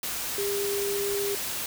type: tone in noise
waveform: sine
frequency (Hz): 402.3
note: G4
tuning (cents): +45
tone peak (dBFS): -27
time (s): 0.38-1.35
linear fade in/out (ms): 2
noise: white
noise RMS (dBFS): -32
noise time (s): 0.03-1.66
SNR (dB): +2
effects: none